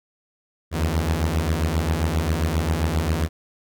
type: beating tone pair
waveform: sawtooth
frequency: 76.2 / 83.7 Hz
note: D#2 / E2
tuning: -36 / +27 cents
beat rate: 7.5 Hz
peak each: -19 dBFS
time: 0.71-3.29 s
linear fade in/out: 50 ms
effects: none